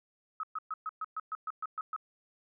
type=tone bursts; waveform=sine; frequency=1278 Hz; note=D#6; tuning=46 cents sharp; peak=-33 dBFS; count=11; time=0.4-1.963 s; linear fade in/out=2 ms; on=33 ms; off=120 ms; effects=none